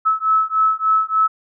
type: beating tone pair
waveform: sine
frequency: 1298 / 1301.4 Hz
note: E6 / E6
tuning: -27 / -23 cents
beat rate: 3.4 Hz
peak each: -17 dBFS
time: 0.05-1.28 s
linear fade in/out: 20 ms
effects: none